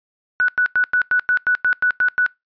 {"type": "tone bursts", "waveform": "sine", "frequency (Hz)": 1480, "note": "F#6", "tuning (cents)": 0, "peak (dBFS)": -13, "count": 11, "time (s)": [0.4, 2.263], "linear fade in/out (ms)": 0, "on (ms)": 83, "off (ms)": 95, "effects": ["noise-tail reverb RT60 0.2 s tail -25 dB re dry", "resampled to 11025 Hz"]}